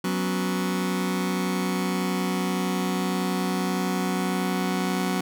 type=chord; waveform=sawtooth; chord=F# suspended fourth; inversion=none; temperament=just; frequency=185 / 246.7 / 277.5 Hz; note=F#3 / B3 / C#4; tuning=0 / -2 / +2 cents; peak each=-21 / -27 / -27 dBFS; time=0.04-5.21 s; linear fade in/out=5 ms; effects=none